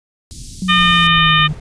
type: band-stop noise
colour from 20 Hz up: pink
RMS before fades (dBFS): -32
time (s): 0.31-1.07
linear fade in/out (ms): 0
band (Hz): 220 to 4300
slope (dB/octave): 24
type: exponential sweep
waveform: sine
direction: down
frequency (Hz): 187 to 150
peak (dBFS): -17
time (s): 0.62-1.53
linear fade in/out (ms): 2
type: harmonic tone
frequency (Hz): 608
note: D#5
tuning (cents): -40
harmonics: 2 / 3 / 4 / 5 / 6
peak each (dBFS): -14 / -17 / -18 / -16 / -18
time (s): 0.68-1.48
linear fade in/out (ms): 20
type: noise with tremolo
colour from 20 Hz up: brown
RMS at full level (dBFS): -29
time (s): 0.8-1.6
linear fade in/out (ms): 5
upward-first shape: square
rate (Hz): 8.7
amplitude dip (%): 25
effects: resampled to 22050 Hz